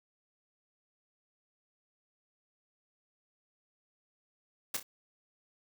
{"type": "noise with echo", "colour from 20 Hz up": "white", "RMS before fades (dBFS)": -33, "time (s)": [4.74, 4.77], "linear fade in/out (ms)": 5, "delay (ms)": 30, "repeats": 2, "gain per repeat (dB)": -9, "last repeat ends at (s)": 4.83, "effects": []}